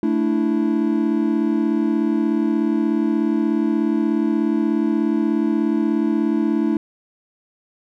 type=chord; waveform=triangle; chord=A suspended fourth; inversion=none; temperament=just; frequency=220 / 293.3 / 330 Hz; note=A3 / D4 / E4; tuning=0 / -2 / +2 cents; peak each=-19 dBFS; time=0.03-6.77 s; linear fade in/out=2 ms; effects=none